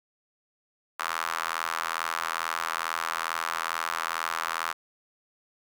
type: tone with high-pass filter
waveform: sawtooth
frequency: 82.3 Hz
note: E2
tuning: 2 cents flat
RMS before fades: -31 dBFS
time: 0.99-4.73 s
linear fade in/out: 10 ms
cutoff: 1200 Hz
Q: 3
effects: none